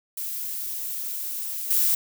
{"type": "noise with level steps", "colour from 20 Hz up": "violet", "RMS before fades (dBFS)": [-31, -21], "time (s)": [0.17, 1.95], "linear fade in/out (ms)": 5, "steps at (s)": 1.7, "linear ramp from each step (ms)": 10, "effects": []}